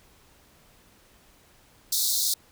pink high-pass noise, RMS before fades -25 dBFS, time 1.92-2.34 s, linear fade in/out 5 ms, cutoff 3700 Hz, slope 96 dB/octave, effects pink hiss -58 dBFS RMS until 2.51 s

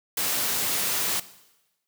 white noise, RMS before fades -26 dBFS, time 0.17-1.2 s, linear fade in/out 5 ms, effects noise-tail reverb RT60 1.0 s tail -17 dB re dry + high-pass 100 Hz 12 dB/octave

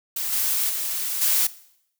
blue noise with level steps, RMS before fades -27 / -23 / -27 / -20 dBFS, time 0.16-1.47 s, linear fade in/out 5 ms, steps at 0.32 / 0.69 / 1.21 s, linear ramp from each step 10 ms, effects noise-tail reverb RT60 0.7 s tail -18 dB re dry

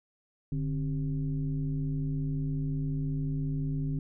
sine tone with frequency modulation, 147.2 Hz, D3, 4 cents sharp, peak -28 dBFS, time 0.52-3.99 s, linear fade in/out 2 ms, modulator 120 Hz, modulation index 0.83, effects none

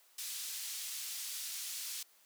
pink band-pass noise, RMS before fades -42 dBFS, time 0.18-2.03 s, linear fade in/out 5 ms, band 4200 to 16000 Hz, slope 12 dB/octave, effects white hiss -66 dBFS RMS until 2.25 s + high-pass 400 Hz 12 dB/octave

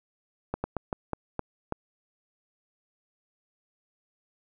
slowing click train, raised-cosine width 1 ms, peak -15 dBFS, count 7, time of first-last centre 0.54-1.724 s, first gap 100 ms, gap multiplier 1.27, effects none

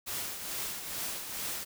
white noise with tremolo, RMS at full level -35 dBFS, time 0.06-1.65 s, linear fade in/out 20 ms, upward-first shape triangle, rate 2.3 Hz, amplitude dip 55%, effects none

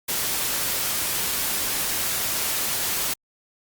white noise, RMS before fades -25 dBFS, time 0.08-3.14 s, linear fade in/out 10 ms, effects Opus 48 kbps

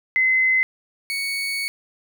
sine / 30% pulse tone pair in turn, 2048 / 2226 Hz, C7 / C#7, -38 / +7 cents, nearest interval minor second, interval 145 cents, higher second, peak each -15 / -21 dBFS, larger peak first, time 0.16-0.63 / 1.1-1.68 s, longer second, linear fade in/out 0 ms, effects none

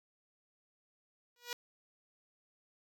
5% pulse tone with exponential growth, 482.5 Hz, B4, 40 cents flat, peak -23 dBFS, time 1.36-1.53 s, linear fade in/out 1 ms, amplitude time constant 35 ms, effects none

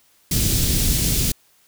pink band-stop noise, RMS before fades -19 dBFS, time 0.31-1.32 s, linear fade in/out 5 ms, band 230 to 4200 Hz, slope 12 dB/octave, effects white hiss -58 dBFS RMS until 1.67 s

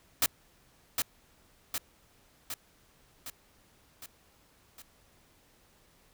white noise with echo, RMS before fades -25 dBFS, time 0.22-0.26 s, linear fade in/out 2 ms, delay 760 ms, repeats 6, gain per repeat -4 dB, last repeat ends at 4.82 s, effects pink hiss -64 dBFS RMS until 6.13 s

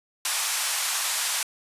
white band-pass noise, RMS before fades -27 dBFS, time 0.25-1.43 s, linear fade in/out 2 ms, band 740 to 11000 Hz, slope 24 dB/octave, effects resampled to 32000 Hz

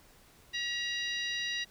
harmonic tone with a mistuned harmonic, 959 Hz, A#5, 49 cents sharp, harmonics 2 / 3 / 4 / 5 / 6, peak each -36 / -38 / -37 / -44 / -45 dBFS, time 0.53-1.65 s, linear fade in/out 20 ms, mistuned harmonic 3, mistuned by -45 cents, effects pink hiss -60 dBFS RMS until 1.7 s

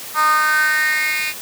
10% pulse tone with high-pass filter sweep, 306.8 Hz, D#4, 24 cents flat, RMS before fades -17 dBFS, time 0.14-1.34 s, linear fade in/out 50 ms, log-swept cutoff 1100 to 2600 Hz, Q 5.8, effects white hiss -32 dBFS RMS until 1.41 s + high-pass 100 Hz 12 dB/octave

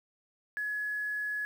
sine tone with quantisation, 1692 Hz, G#6, 32 cents sharp, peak -31 dBFS, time 0.57-1.45 s, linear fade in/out 0 ms, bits 9, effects none

